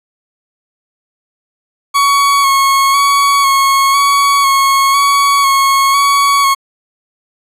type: tone with vibrato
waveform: 40% pulse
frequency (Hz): 1108.7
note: C#6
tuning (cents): 0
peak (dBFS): -7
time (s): 1.94-6.55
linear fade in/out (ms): 20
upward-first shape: square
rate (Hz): 1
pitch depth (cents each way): 22
effects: resampled to 32000 Hz